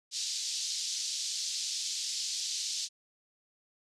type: band-pass noise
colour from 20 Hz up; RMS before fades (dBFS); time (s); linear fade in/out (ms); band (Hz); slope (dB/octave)
pink; -35; 0.11-2.89; 50; 4100 to 7000; 24
effects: low-pass 11000 Hz 12 dB/octave